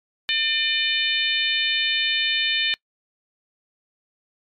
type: harmonic tone with a mistuned harmonic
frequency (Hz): 600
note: D5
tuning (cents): +37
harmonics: 3 / 4 / 5 / 6 / 7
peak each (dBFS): -27 / -25 / -24 / -25 / -30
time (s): 0.29-2.74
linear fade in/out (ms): 0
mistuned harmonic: 7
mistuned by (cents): +26
effects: noise-tail reverb RT60 0.1 s tail -25 dB re dry + MP3 96 kbps